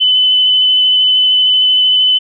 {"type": "tone with vibrato", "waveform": "sine", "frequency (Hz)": 3018, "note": "F#7", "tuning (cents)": 34, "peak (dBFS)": -7, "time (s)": [0, 2.19], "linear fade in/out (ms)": 20, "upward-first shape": "triangle", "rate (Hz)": 13, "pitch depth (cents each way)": 15, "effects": []}